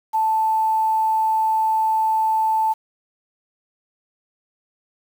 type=tone with quantisation; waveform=sine; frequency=880 Hz; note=A5; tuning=in tune; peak=-16 dBFS; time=0.13-2.74 s; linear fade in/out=20 ms; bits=7; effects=none